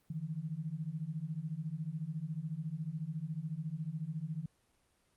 sine beating tone pair, 149.8 / 163.8 Hz, D3 / E3, +35 / -11 cents, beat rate 14 Hz, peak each -40 / -39 dBFS, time 0.1-4.46 s, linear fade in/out 5 ms, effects pink hiss -73 dBFS RMS until 5.16 s + Opus 32 kbps

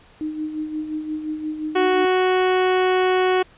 sine tone with tremolo, 308.5 Hz, D#4, 15 cents flat, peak -22 dBFS, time 0.21-2.05 s, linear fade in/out 0 ms, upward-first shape sine, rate 5.7 Hz, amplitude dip 55%
harmonic tone, 370 Hz, F#4, in tune, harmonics 1 / 2 / 3 / 4 / 5 / 6 / 7 / 8 / 9, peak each -17 / -23 / -27 / -29 / -31 / -33 / -34 / -35 / -36 dBFS, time 1.75-3.43 s, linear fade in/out 10 ms
effects pink hiss -51 dBFS RMS until 3.57 s + resampled to 8000 Hz

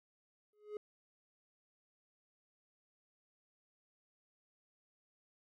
triangle tone with exponential growth, 419.9 Hz, G#4, 19 cents sharp, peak -35 dBFS, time 0.53-0.77 s, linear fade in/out 2 ms, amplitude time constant 51 ms, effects none

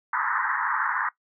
pink band-pass noise, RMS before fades -26 dBFS, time 0.13-1.09 s, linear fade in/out 5 ms, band 880 to 1900 Hz, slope 96 dB/octave, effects noise-tail reverb RT60 0.1 s tail -17 dB re dry

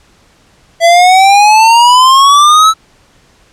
square exponential sweep, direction up, 664 to 1319 Hz, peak -3 dBFS, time 0.8-2.74 s, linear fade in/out 50 ms, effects pink hiss -47 dBFS RMS until 3.52 s + low-pass 8000 Hz 12 dB/octave

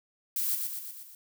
violet noise with echo, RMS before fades -30 dBFS, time 0.36-0.55 s, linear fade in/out 2 ms, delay 120 ms, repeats 5, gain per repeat -4 dB, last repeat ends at 1.15 s, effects none

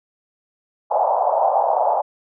pink band-pass noise, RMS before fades -18 dBFS, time 0.9-2.02 s, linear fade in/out 20 ms, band 610 to 890 Hz, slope 48 dB/octave, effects none

